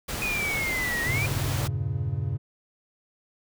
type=noise; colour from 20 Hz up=pink; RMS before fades=-32 dBFS; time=0.08-1.68 s; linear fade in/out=10 ms
type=exponential two-way sweep; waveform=sine; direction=down then up; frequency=2500 to 1864.7 to 2433 Hz; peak=-26 dBFS; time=0.22-1.26 s; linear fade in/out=0 ms; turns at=1.02 s
type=chord; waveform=triangle; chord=E diminished seventh; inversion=none; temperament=equal; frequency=82.41 / 98 / 116.54 / 138.59 Hz; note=E2 / G2 / Bb2 / Db3; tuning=0 / 0 / 0 / 0 cents; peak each=-34 / -28 / -30 / -28 dBFS; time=1.05-2.38 s; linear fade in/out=20 ms
effects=none